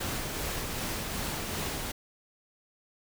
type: noise with tremolo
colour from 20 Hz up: pink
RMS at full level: -33 dBFS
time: 0-1.92 s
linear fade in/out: 10 ms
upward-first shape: sine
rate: 2.6 Hz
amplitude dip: 25%
effects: none